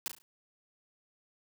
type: noise with echo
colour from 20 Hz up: white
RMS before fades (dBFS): -34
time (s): 0.06-0.08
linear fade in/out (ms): 0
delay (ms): 35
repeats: 4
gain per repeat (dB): -8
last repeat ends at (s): 0.22
effects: high-pass 150 Hz 12 dB/octave